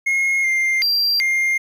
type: tone with pitch steps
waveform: triangle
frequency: 2155 / 2104 / 4732 / 2115 Hz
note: C#7 / C7 / D8 / C7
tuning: -49 / +9 / +12 / +18 cents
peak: -14 dBFS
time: 0.06-1.58 s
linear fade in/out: 10 ms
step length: 380 ms
effects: 9-bit